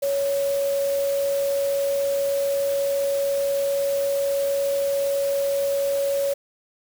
sine tone in noise, 558 Hz, C#5, 11 cents sharp, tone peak -20 dBFS, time 0.02-6.34 s, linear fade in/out 10 ms, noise white, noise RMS -36 dBFS, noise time 0.02-6.34 s, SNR +13 dB, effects none

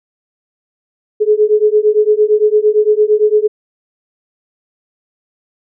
sine beating tone pair, 420.3 / 429.1 Hz, G#4 / A4, +21 / -43 cents, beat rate 8.8 Hz, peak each -11 dBFS, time 1.2-3.48 s, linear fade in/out 20 ms, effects none

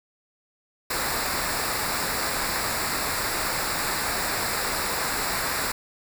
pink noise with comb filter, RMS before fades -27 dBFS, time 0.9-5.72 s, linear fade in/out 5 ms, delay 0.32 ms, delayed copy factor -0.7, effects none

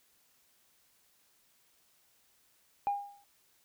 sine tone with exponential decay, 809 Hz, G#5, 46 cents flat, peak -24 dBFS, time 2.87-3.24 s, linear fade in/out 0 ms, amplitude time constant 80 ms, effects tanh soft clip ceiling -24 dBFS + white hiss -69 dBFS RMS until 3.64 s

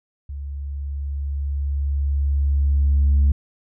sine tone with level ramp, 70.4 Hz, C#2, 27 cents sharp, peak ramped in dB -28 to -10 dBFS, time 0.29-3.32 s, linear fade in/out 5 ms, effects tanh soft clip ceiling -11 dBFS

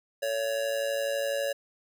square tone with amplitude modulation, 562 Hz, C#5, 24 cents sharp, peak -25 dBFS, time 0.22-1.53 s, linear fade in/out 10 ms, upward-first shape sine, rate 112 Hz, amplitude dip 65%, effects none

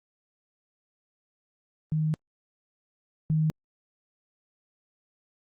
sine tone pair in turn, 155.56 / 156.33 Hz, D#3 / D#3, 0 / +9 cents, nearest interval unison, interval 9 cents, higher second, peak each -23 / -21 dBFS, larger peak second, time 1.92-2.14 / 3.3-3.5 s, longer first, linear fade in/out 0 ms, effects Opus 32 kbps

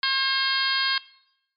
harmonic tone, 536 Hz, C5, 42 cents sharp, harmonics 2 / 3 / 4 / 5 / 6 / 7 / 8 / 9, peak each -30 / -27 / -32 / -35 / -27 / -33 / -27 / -30 dBFS, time 0.03-0.98 s, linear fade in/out 2 ms, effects noise-tail reverb RT60 0.8 s tail -20 dB re dry + MP3 48 kbps

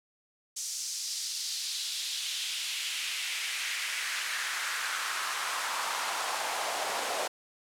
pink noise with high-pass filter sweep, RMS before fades -33 dBFS, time 0.56-7.28 s, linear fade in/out 10 ms, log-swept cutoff 6100 to 610 Hz, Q 2, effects low-pass 10000 Hz 12 dB/octave

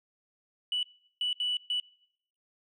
sine tone bursts at uneven times, 2960 Hz, F#7, in tune, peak -26 dBFS, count 4, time 0.72-0.83 / 1.21-1.33 / 1.4-1.57 / 1.7-1.8 s, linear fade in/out 2 ms, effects noise-tail reverb RT60 0.7 s tail -24 dB re dry + tanh soft clip ceiling -23 dBFS

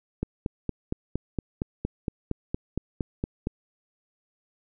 click train, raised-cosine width 3 ms, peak -14 dBFS, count 15, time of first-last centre 0.23-3.471 s, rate 4.32 Hz, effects none

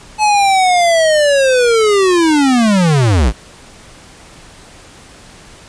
square linear sweep, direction down, 862 to 46.25 Hz, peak -9 dBFS, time 0.18-3.33 s, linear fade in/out 50 ms, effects pink hiss -39 dBFS RMS until 5.68 s + resampled to 22050 Hz

